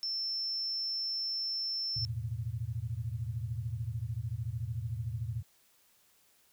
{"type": "tone", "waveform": "sine", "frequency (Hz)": 5350, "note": "E8", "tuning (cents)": 25, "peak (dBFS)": -32, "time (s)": [0.03, 2.05], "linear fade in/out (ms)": 0}
{"type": "chord", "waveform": "sine", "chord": "E suspended fourth", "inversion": "none", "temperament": "equal", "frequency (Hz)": [82.41, 110, 123.47], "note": ["E2", "A2", "B2"], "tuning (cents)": [0, 0, 0], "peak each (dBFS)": [-42, -36, -38], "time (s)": [1.96, 5.43], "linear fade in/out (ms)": 10}
{"effects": ["white hiss -67 dBFS RMS until 6.52 s"]}